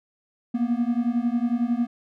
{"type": "beating tone pair", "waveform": "triangle", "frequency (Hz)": [233.1, 244.1], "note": ["A#3", "B3"], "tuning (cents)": [0, -20], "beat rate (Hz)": 11, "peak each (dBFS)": -22, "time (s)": [0.54, 1.87], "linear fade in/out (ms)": 10, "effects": []}